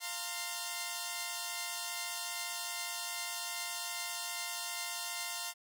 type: chord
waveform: 5% pulse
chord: F suspended fourth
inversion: none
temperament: equal with one note detuned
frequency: 698.5 / 913.1 / 1046.5 Hz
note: F5 / Bb5 / C6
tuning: 0 / -36 / 0 cents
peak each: -30 dBFS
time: 0-5.54 s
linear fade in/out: 50 ms
effects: none